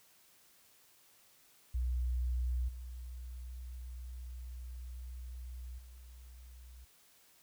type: tone with level steps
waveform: sine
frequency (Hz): 61.74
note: B1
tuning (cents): 0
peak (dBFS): -30 / -42 / -50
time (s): 1.74-6.85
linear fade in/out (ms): 10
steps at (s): 2.68 / 5.78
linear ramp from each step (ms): 10
effects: tanh soft clip ceiling -27 dBFS + white hiss -65 dBFS RMS until 7.42 s